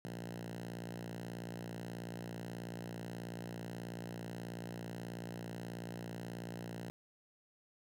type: tone with high-pass filter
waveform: 5% pulse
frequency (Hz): 58.4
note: A#1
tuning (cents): +4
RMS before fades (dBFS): -45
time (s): 0.05-6.9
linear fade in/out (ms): 0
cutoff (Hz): 140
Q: 7.6
effects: none